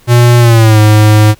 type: tone with pitch glide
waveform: square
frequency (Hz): 120.4 to 106.65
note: B2 to G#2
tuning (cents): -44 to +46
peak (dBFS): -3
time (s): 0.07-1.35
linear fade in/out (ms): 50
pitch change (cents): -210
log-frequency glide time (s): 0.39-0.79
effects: pink hiss -44 dBFS RMS until 1.39 s